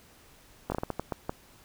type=slowing click train; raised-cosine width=1 ms; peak=-16 dBFS; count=9; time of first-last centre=0.7-1.295 s; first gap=20 ms; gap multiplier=1.36; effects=pink hiss -57 dBFS RMS until 1.64 s